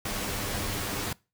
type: noise with comb filter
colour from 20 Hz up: pink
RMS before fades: -32 dBFS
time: 0.05-1.13 s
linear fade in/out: 5 ms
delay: 10 ms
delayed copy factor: +0.5
effects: noise-tail reverb RT60 0.3 s tail -24 dB re dry